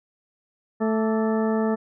harmonic tone with a mistuned harmonic, 220 Hz, A3, in tune, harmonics 1 / 2 / 3 / 4 / 5 / 6 / 8, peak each -22 / -25 / -30 / -33 / -38 / -37 / -39 dBFS, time 0.8-1.76 s, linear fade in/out 20 ms, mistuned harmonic 5, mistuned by +90 cents, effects none

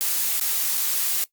blue noise with dropouts, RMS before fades -23 dBFS, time 0.01-1.24 s, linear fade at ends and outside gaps 0 ms, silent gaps 0.398-0.411 / 0.773-0.777 s, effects noise-tail reverb RT60 0.1 s tail -19 dB re dry + Opus 48 kbps

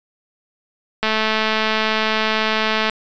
click train, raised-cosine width 0.3 ms, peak -3 dBFS, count 408, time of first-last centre 1.03-2.897 s, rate 218 Hz, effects resampled to 16000 Hz

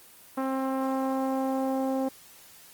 sawtooth tone with low-pass filter sweep, 265.4 Hz, C4, 25 cents sharp, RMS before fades -28 dBFS, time 0.37-2.09 s, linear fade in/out 10 ms, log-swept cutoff 1200 to 680 Hz, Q 1.8, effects white hiss -52 dBFS RMS until 2.73 s + Opus 24 kbps

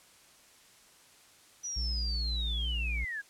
sine linear sweep, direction down, 5920 to 1597 Hz, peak -34 dBFS, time 1.63-3.22 s, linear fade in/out 20 ms
triangle tone, 58.27 Hz, A#1, in tune, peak -29 dBFS, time 1.76-3.05 s, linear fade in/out 10 ms
effects white hiss -59 dBFS RMS until 3.29 s + low-pass 10000 Hz 12 dB/octave

